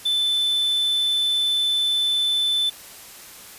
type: tone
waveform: triangle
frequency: 3520 Hz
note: A7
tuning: in tune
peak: -17 dBFS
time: 0.05-2.7 s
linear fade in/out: 10 ms
effects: white hiss -42 dBFS RMS until 3.58 s + resampled to 32000 Hz